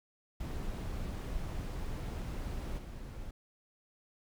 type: noise with level steps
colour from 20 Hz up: brown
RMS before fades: -38 / -44 dBFS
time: 0.4-3.31 s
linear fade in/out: 5 ms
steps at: 2.77 s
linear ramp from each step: 20 ms
effects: none